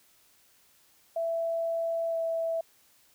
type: tone with pitch glide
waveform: sine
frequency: 664 to 658.7 Hz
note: E5 to E5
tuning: +12 to -1 cents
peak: -27 dBFS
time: 1.16-2.61 s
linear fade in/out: 5 ms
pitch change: -13 cents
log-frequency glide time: 2.1-2.16 s
effects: white hiss -63 dBFS RMS until 3.14 s